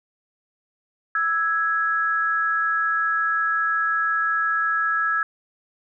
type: tone pair together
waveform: sine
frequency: 1318.5 / 1664 Hz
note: E6 / G#6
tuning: 0 / +3 cents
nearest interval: major third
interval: 403 cents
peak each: -22 dBFS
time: 1.15-5.23 s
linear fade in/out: 2 ms
effects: none